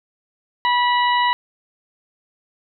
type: harmonic tone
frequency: 976 Hz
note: B5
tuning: 21 cents flat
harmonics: 1 / 2 / 3 / 4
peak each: -16 / -22 / -26 / -28 dBFS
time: 0.65-1.33 s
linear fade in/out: 0 ms
effects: none